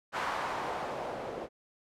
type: noise with low-pass filter sweep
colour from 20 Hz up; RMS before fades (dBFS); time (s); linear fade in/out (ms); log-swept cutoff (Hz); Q
blue; -36; 0.12-1.49; 50; 1200 to 500; 1.6
effects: none